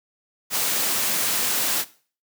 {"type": "noise", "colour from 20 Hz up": "white", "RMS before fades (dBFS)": -23, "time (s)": [0.5, 1.85], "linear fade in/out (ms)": 50, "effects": ["noise-tail reverb RT60 0.4 s tail -17 dB re dry", "high-pass 150 Hz 12 dB/octave"]}